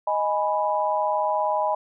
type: chord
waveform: sine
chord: G# minor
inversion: second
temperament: equal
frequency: 622.3 / 830.6 / 987.8 Hz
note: D#5 / G#5 / B5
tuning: 0 / 0 / 0 cents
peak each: -25 dBFS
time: 0.07-1.75 s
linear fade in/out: 5 ms
effects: none